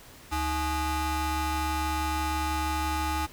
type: ring-modulated tone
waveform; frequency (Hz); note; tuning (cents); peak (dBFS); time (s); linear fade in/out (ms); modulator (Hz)
30% pulse; 387.7; G4; -19; -21; 0.31-3.27; 20; 460
effects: pink hiss -50 dBFS RMS until 3.32 s